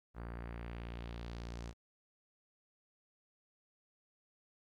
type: tone with low-pass filter sweep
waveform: sawtooth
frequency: 58.27 Hz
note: A#1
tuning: in tune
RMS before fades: -45 dBFS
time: 0.14-1.74 s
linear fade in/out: 50 ms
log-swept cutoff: 1400 to 6900 Hz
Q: 1.6
effects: 13-bit